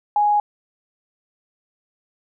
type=tone; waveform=sine; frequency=830.6 Hz; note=G#5; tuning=in tune; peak=-14 dBFS; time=0.16-0.4 s; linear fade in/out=2 ms; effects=none